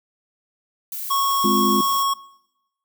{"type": "noise", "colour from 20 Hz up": "violet", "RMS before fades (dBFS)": -30, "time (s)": [0.92, 2.03], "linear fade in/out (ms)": 2}
{"type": "tone", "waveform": "square", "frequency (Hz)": 1101, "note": "C#6", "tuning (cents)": -12, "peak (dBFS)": -19, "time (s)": [1.1, 2.14], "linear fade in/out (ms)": 10}
{"type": "chord", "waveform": "sine", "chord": "F minor", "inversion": "first", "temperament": "equal with one note detuned", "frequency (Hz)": [209.5, 261.6, 349.2], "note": ["Ab3", "C4", "F4"], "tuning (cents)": [15, 0, 0], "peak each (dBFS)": [-20, -24, -23], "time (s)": [1.44, 1.81], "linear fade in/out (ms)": 5}
{"effects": ["noise-tail reverb RT60 0.9 s tail -22 dB re dry"]}